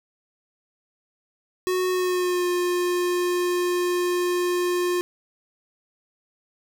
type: tone with pitch glide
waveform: square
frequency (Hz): 367.7 to 355.6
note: F#4 to F4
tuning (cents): -11 to +31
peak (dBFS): -22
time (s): 1.67-5.01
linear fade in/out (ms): 0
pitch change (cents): -58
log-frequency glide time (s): 1.9-2.47
effects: 8-bit